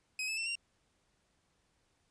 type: tone with pitch steps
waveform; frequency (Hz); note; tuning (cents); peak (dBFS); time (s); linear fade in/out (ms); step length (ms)
sawtooth; 2532 / 2608 / 2686 / 2766; D#7 / E7 / E7 / F7; +30 / -19 / +32 / -17; -31; 0.19-0.554; 2; 91
effects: pink hiss -75 dBFS RMS until 2.1 s + resampled to 22050 Hz